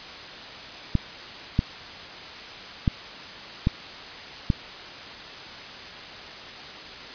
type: clicks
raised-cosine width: 5 ms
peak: -7 dBFS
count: 5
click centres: 0.953 / 1.591 / 2.878 / 3.671 / 4.502 s
effects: white hiss -39 dBFS RMS until 7.14 s + resampled to 11025 Hz